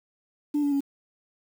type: tone with pitch steps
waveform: sine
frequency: 293.7 / 286.3 / 279.1 Hz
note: D4 / D4 / C#4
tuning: 0 / -44 / +12 cents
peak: -20 dBFS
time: 0.54-0.807 s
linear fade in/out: 10 ms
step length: 89 ms
effects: tanh soft clip ceiling -19 dBFS + 8-bit